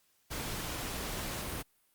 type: noise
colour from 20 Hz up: pink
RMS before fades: -38 dBFS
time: 0.3-1.63 s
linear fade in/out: 20 ms
effects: white hiss -71 dBFS RMS until 1.94 s + Opus 48 kbps

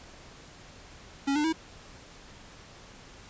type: tone with pitch steps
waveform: square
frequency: 277.2 / 298.8 / 322.1 Hz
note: C#4 / D4 / E4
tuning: 0 / +30 / -40 cents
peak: -25 dBFS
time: 1.27-1.528 s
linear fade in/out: 10 ms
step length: 86 ms
effects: pink hiss -50 dBFS RMS until 3.29 s + resampled to 16000 Hz

